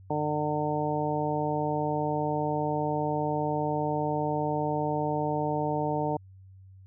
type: harmonic tone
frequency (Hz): 150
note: D3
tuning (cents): +37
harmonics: 1 / 2 / 3 / 4 / 5 / 6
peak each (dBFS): -33 / -33 / -33 / -33 / -33 / -33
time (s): 0.1-6.17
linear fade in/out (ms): 5
effects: added 95 Hz sine -48 dBFS peak until 6.86 s